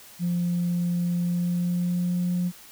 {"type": "tone with pitch glide", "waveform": "sine", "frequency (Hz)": [174.61, 177.76], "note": ["F3", "F3"], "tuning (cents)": [0, 31], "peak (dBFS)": -21, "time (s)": [0.19, 2.52], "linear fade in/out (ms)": 50, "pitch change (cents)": 31, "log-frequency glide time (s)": [1.24, 2.23], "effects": ["tanh soft clip ceiling -19 dBFS", "white hiss -48 dBFS RMS until 2.71 s"]}